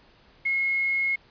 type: tone with quantisation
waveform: sine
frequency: 2164 Hz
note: C#7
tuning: 42 cents flat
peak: -22 dBFS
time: 0.45-1.16 s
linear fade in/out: 10 ms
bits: 7
effects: pink hiss -57 dBFS RMS until 1.3 s + resampled to 11025 Hz